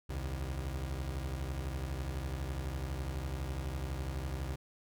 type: beating tone pair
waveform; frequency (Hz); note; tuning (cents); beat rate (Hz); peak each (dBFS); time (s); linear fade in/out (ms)
30% pulse; 65.9 / 77.9; C2 / D#2; +13 / +3; 12; -34 / -39; 0.09-4.56; 10
effects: none